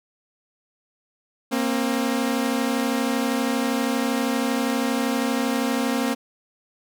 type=tone pair together; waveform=sawtooth; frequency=234 / 266.6 Hz; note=A#3 / C4; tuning=+7 / +33 cents; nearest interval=major second; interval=226 cents; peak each=-20 dBFS; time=1.51-6.15 s; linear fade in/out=20 ms; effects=none